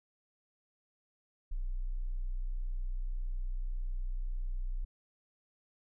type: tone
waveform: sine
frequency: 30.87 Hz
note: B0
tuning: in tune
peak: -32 dBFS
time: 1.51-4.85 s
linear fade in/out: 10 ms
effects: none